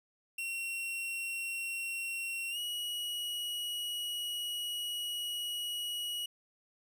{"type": "tone with pitch glide", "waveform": "45% pulse", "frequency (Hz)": [2732, 2911], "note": ["F7", "F#7"], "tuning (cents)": [-39, -29], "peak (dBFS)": -35, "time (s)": [0.38, 6.26], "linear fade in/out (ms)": 5, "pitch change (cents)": 110, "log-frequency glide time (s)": [2.5, 2.58], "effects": []}